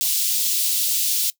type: high-pass noise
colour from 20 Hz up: white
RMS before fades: -21 dBFS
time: 0.01-1.3 s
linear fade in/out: 0 ms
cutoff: 3200 Hz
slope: 24 dB/octave
effects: noise-tail reverb RT60 0.1 s tail -20 dB re dry

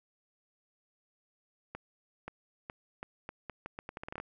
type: accelerating click train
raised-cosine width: 0.5 ms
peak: -25 dBFS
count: 16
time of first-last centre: 1.75-4.2 s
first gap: 530 ms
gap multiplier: 0.79
effects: none

